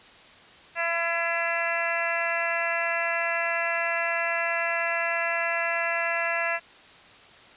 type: harmonic tone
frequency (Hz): 336.9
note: E4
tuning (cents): +38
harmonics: 2 / 3 / 4 / 5 / 6 / 7 / 8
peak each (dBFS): -30 / -35 / -34 / -30 / -31 / -35 / -32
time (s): 0.75-6.6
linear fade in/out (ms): 50
effects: white hiss -50 dBFS RMS until 7.56 s + resampled to 8000 Hz